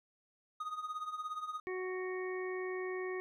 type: tone with tremolo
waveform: triangle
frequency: 1244 Hz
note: D#6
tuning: 1 cent flat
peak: -33 dBFS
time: 0.6-1.6 s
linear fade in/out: 5 ms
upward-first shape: triangle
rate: 17 Hz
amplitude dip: 80%
type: harmonic tone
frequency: 370.1 Hz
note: F#4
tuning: in tune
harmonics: 1 / 2 / 3 / 5 / 6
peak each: -37 / -51 / -48 / -46 / -49 dBFS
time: 1.67-3.2 s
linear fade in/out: 0 ms
effects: none